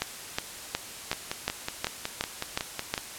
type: two click trains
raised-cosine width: 0.2 ms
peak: -12 / -9 dBFS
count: 11 / 9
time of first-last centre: 1.13-2.978 / 0.02-2.94 s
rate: 5.41 / 2.74 Hz
effects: white hiss -41 dBFS RMS until 3.18 s + low-pass 11000 Hz 12 dB/octave